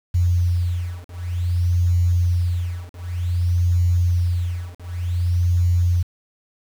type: beating tone pair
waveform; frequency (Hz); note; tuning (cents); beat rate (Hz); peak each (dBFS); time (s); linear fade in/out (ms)
sine; 87.6 / 88.14; F2 / F2; +6 / +16; 0.54; -20 / -20; 0.14-6.03; 10
effects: 7-bit